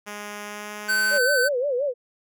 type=tone with pitch glide; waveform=5% pulse; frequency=207.2 to 209.1 Hz; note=G#3 to G#3; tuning=-4 to +12 cents; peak=-22 dBFS; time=0.06-1.19 s; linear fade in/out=20 ms; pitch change=+16 cents; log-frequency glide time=0.43-0.72 s
type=tone; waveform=square; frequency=1524 Hz; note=G6; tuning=49 cents flat; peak=-20 dBFS; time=0.88-1.49 s; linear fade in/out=20 ms
type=tone with vibrato; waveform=sine; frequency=533 Hz; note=C5; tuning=32 cents sharp; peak=-21 dBFS; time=1.1-1.94 s; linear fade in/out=50 ms; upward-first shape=sine; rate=5.7 Hz; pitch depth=170 cents each way
effects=none